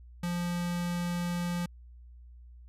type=tone with notch filter; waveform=square; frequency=174.61 Hz; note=F3; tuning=in tune; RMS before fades=-32 dBFS; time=0.23-1.66 s; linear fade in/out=5 ms; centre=430 Hz; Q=1.5; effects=added 60 Hz sine -48 dBFS peak until 2.68 s + resampled to 32000 Hz